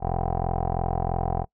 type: tone with low-pass filter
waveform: 15% pulse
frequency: 43.03 Hz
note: F1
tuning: 25 cents flat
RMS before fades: -26 dBFS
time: 0-1.46 s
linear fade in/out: 50 ms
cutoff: 790 Hz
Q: 8.8
effects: noise-tail reverb RT60 0.1 s tail -22 dB re dry